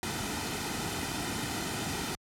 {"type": "noise with comb filter", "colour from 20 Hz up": "pink", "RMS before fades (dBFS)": -34, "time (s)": [0.03, 2.15], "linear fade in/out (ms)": 0, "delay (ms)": 1.8, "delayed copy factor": -0.55, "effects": ["high-pass 60 Hz 12 dB/octave", "low-pass 11000 Hz 12 dB/octave"]}